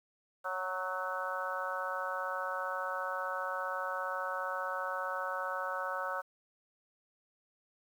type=harmonic tone with a mistuned harmonic; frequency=185 Hz; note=F#3; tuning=in tune; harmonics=3 / 4 / 5 / 6 / 7 / 8; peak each=-40 / -44 / -42 / -42 / -39 / -40 dBFS; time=0.44-6.22 s; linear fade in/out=20 ms; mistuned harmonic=8; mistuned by=+20 cents; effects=10-bit